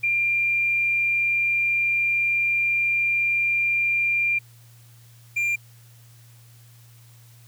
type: tone pair in turn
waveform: sine / triangle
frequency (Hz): 2387 / 2387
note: D7 / D7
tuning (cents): +28 / +28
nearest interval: unison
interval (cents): 0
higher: neither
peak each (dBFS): -19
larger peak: neither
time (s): 0.03-4.39 / 5.36-5.56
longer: first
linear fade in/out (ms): 10
effects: added 117 Hz sine -48 dBFS peak until 7.47 s + white hiss -56 dBFS RMS until 7.47 s